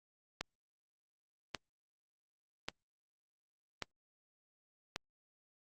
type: click train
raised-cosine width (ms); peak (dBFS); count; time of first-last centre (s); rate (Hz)
0.2; -19; 5; 0.41-4.961; 0.879
effects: Opus 48 kbps